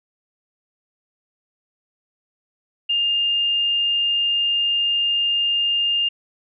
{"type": "tone", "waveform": "sine", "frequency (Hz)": 2813, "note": "F7", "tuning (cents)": 12, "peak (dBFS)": -17, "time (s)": [2.89, 6.09], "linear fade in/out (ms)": 10, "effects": []}